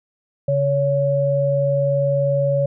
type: tone pair together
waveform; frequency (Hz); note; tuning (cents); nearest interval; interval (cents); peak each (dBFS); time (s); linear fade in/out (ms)
sine; 140.25 / 561; C#3 / C#5; +21 / +21; 2 octaves; 2400; -20 / -17; 0.48-2.66; 5
effects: none